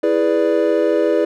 triangle chord, E dominant seventh, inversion none, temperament equal, 329.6 / 415.3 / 493.9 / 587.3 Hz, E4 / G#4 / B4 / D5, 0 / 0 / 0 / 0 cents, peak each -17 dBFS, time 0.03-1.25 s, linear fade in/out 5 ms, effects none

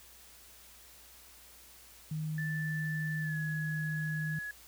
sine tone, 155.56 Hz, D#3, in tune, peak -33 dBFS, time 2.11-4.39 s, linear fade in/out 5 ms
sine tone with pitch glide, 1760 to 1685.4 Hz, A6 to G#6, 0 to +25 cents, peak -37 dBFS, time 2.38-4.51 s, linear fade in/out 2 ms, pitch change -75 cents, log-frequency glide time 3.2-3.38 s
effects added 60 Hz sine -64 dBFS peak until 4.67 s + white hiss -56 dBFS RMS until 4.67 s

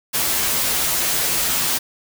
white noise with comb filter, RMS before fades -20 dBFS, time 0.13-1.79 s, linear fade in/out 20 ms, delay 10 ms, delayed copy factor -1, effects none

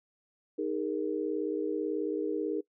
sine chord, D# suspended fourth, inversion none, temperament equal with one note detuned, 311.1 / 407.9 / 466.2 Hz, D#4 / G#4 / A#4, 0 / -31 / 0 cents, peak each -33 / -34 / -34 dBFS, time 0.58-2.61 s, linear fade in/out 10 ms, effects noise-tail reverb RT60 0.1 s tail -21 dB re dry

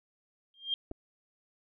sine tone with exponential growth, 3201 Hz, G7, 36 cents sharp, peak -25 dBFS, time 0.54-0.74 s, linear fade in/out 1 ms, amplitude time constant 42 ms
clicks, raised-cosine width 2 ms, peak -28 dBFS, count 2, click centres 0.913 / 0.916 s
effects none

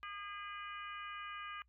harmonic tone with a mistuned harmonic, 406.8 Hz, G#4, 36 cents flat, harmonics 3 / 4 / 5 / 6 / 7, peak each -46 / -51 / -53 / -52 / -54 dBFS, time 0.03-1.62 s, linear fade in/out 0 ms, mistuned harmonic 7, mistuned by +52 cents, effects noise-tail reverb RT60 0.1 s tail -24 dB re dry + added 60 Hz sine -69 dBFS peak until 1.68 s

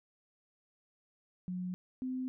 sine tone pair in turn, 181.5 / 256.8 Hz, F#3 / C4, -33 / -32 cents, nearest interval tritone, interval 601 cents, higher second, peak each -35 / -34 dBFS, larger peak second, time 1.48-1.74 / 2.02-2.28 s, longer neither, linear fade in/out 0 ms, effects none

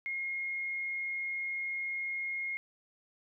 sine tone, 2147 Hz, C7, 44 cents sharp, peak -33 dBFS, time 0.06-2.57 s, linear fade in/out 0 ms, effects none

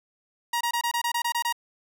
sawtooth tone bursts, 946 Hz, A#5, 25 cents sharp, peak -20 dBFS, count 10, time 0.53-1.526 s, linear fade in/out 5 ms, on 78 ms, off 24 ms, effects none

